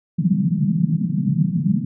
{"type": "band-pass noise", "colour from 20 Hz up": "white", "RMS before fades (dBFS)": -19, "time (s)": [0.18, 1.85], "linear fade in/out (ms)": 5, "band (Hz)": [150, 200], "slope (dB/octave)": 48, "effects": []}